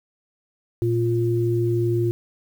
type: tone pair together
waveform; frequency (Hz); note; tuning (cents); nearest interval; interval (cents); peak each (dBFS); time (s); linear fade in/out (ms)
sine; 116.54 / 349.2; A#2 / F4; 0 / 0; octave + perfect fifth; 1900; -21; 0.82-2.11; 0
effects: 8-bit